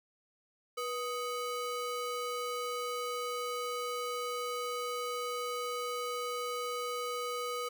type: ring-modulated tone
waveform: square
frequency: 869 Hz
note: A5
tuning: 22 cents flat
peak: -32 dBFS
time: 0.77-7.69 s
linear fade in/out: 10 ms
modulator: 382 Hz
effects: none